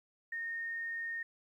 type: tone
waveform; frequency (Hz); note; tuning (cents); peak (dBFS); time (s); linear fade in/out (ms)
sine; 1841; A#6; -22; -36; 0.32-1.23; 5
effects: 12-bit